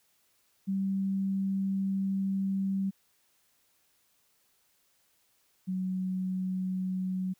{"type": "tone pair in turn", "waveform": "sine", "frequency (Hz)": [193.8, 186.11], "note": ["G3", "F#3"], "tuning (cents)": [-20, 10], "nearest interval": "minor second", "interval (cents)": 70, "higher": "first", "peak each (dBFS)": [-27, -29], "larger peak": "first", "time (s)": [[0.67, 2.91], [5.67, 7.34]], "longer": "first", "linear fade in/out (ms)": 20, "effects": ["white hiss -70 dBFS RMS until 7.39 s"]}